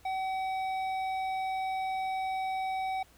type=tone with hard clipping; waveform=sine; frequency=760 Hz; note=F#5; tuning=46 cents sharp; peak=-32 dBFS; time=0.05-3.03 s; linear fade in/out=5 ms; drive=9 dB; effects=added 60 Hz sine -62 dBFS peak until 3.17 s + pink hiss -61 dBFS RMS until 3.17 s